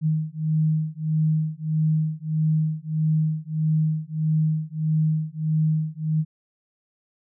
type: beating tone pair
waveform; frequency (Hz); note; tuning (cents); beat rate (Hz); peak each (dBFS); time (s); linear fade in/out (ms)
sine; 155.56 / 157.16; D#3 / D#3; 0 / +18; 1.6; -23; 0.01-6.25; 50
effects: none